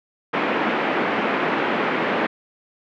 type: band-pass noise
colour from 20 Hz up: pink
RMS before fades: -22 dBFS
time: 0.33-2.27 s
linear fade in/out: 10 ms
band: 220 to 2500 Hz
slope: 24 dB/octave
effects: none